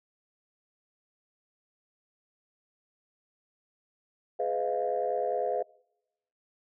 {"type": "chord", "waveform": "sine", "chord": "F half-diminished seventh", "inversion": "first", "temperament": "just", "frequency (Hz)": [419.1, 502.9, 628.6, 698.5], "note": ["Ab4", "Cb5", "Eb5", "F5"], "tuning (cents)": [16, 31, 18, 0], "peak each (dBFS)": [-33, -31, -33, -31], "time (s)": [4.39, 5.63], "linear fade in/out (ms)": 10, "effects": ["noise-tail reverb RT60 0.9 s tail -26 dB re dry", "tanh soft clip ceiling -18 dBFS"]}